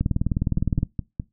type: two click trains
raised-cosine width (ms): 5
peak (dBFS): -13 / -9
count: 4 / 17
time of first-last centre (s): 0.58-1.199 / 0.01-0.831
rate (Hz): 4.85 / 19.5
effects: noise-tail reverb RT60 0.2 s tail -21 dB re dry